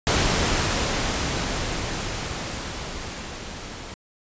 pink noise with level ramp, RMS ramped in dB -20 to -37 dBFS, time 0.07-3.94 s, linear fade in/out 0 ms, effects resampled to 16000 Hz

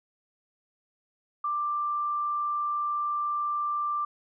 sine tone, 1181 Hz, D6, 9 cents sharp, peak -26 dBFS, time 1.44-4.05 s, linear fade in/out 5 ms, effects none

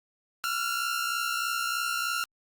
sawtooth tone pair together, 1349.8 / 1413 Hz, E6 / F6, +41 / +20 cents, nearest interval minor second, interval 79 cents, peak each -27 dBFS, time 0.44-2.24 s, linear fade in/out 0 ms, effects Opus 48 kbps

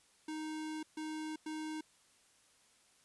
square tone bursts at uneven times, 311.1 Hz, D#4, in tune, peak -40 dBFS, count 3, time 0.28-0.83 / 0.97-1.36 / 1.46-1.81 s, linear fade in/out 5 ms, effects white hiss -68 dBFS RMS until 3.04 s + resampled to 24000 Hz

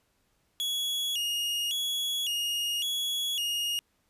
40% pulse tone with vibrato, 3099 Hz, G7, 21 cents flat, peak -27 dBFS, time 0.6-3.79 s, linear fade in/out 0 ms, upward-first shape square, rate 0.9 Hz, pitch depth 140 cents each way, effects pink hiss -72 dBFS RMS until 4.09 s + resampled to 32000 Hz

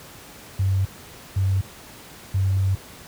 sine tone bursts at uneven times, 96 Hz, G2, 36 cents flat, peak -17 dBFS, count 3, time 0.59-0.85 / 1.36-1.61 / 2.34-2.75 s, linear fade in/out 5 ms, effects pink hiss -43 dBFS RMS until 3.07 s + high-pass 60 Hz 12 dB/octave

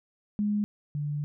sine tone pair in turn, 207.7 / 146.87 Hz, G#3 / D3, 0 / 0 cents, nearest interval tritone, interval 600 cents, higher first, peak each -24 / -28 dBFS, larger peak first, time 0.39-0.64 / 0.95-1.24 s, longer second, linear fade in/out 0 ms, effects none

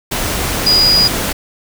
sine tone in noise, 4904 Hz, D#8, 26 cents flat, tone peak -8 dBFS, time 0.66-1.08 s, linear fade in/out 10 ms, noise pink, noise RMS -18 dBFS, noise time 0.11-1.33 s, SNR +7 dB, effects none

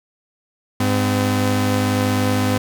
sawtooth tone pair together, 101.3 / 255.1 Hz, G#2 / C4, -43 / -44 cents, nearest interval octave + major third, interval 1599 cents, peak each -15 dBFS, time 0.8-2.58 s, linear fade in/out 5 ms, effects none

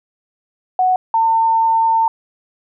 sine tone pair in turn, 740 / 902.5 Hz, F#5 / A5, 0 / +44 cents, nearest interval minor third, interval 344 cents, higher second, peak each -11 dBFS, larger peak neither, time 0.79-0.96 / 1.14-2.08 s, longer second, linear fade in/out 2 ms, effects none

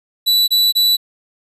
45% pulse tone bursts, 3956 Hz, B7, 2 cents sharp, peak -11 dBFS, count 3, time 0.26-0.97 s, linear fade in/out 20 ms, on 220 ms, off 25 ms, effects resampled to 32000 Hz

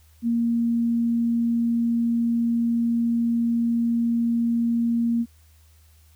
sine tone, 233.5 Hz, A#3, 3 cents sharp, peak -19 dBFS, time 0.22-5.26 s, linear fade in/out 50 ms, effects added 78 Hz sine -52 dBFS peak until 6.15 s + white hiss -61 dBFS RMS until 6.15 s

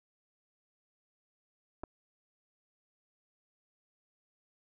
clicks, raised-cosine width 1 ms, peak -27 dBFS, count 2, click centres 1.835 / 1.838 s, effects none

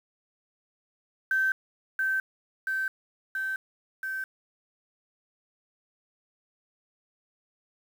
sine tone with echo, 1549 Hz, G6, 21 cents flat, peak -22 dBFS, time 1.31-1.52 s, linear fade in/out 2 ms, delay 680 ms, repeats 4, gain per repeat -2 dB, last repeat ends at 4.24 s, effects 8-bit

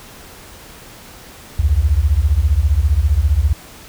sine beating tone pair, 65.41 / 80.41 Hz, C2 / E2, 0 / -42 cents, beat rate 15 Hz, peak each -14 / -14 dBFS, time 1.59-3.53 s, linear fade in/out 5 ms, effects pink hiss -39 dBFS RMS until 3.88 s

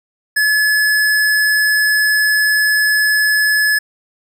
square tone, 1711 Hz, A6, 49 cents flat, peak -12 dBFS, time 0.36-3.79 s, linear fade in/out 10 ms, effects none

